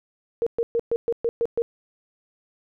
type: tone bursts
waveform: sine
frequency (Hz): 466.2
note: A#4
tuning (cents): 0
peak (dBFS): -19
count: 8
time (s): 0.42-1.62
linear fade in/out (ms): 0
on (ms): 45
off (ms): 120
effects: none